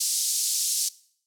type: band-pass noise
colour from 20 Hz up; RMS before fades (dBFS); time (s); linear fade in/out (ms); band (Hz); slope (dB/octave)
pink; -26; 0-0.89; 10; 5000 to 11000; 24
effects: noise-tail reverb RT60 0.6 s tail -20 dB re dry